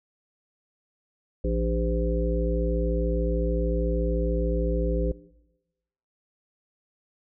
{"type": "harmonic tone with a mistuned harmonic", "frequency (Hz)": 56.8, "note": "A#1", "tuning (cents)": -44, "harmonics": [1, 3, 5, 7, 9], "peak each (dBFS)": [-25, -31, -33, -32, -31], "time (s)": [1.44, 5.12], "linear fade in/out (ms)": 5, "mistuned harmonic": 5, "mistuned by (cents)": 81, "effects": ["noise-tail reverb RT60 1.0 s tail -20 dB re dry"]}